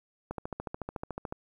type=click train; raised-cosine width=1 ms; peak=-21 dBFS; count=15; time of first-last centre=0.31-1.324 s; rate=13.8 Hz; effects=10-bit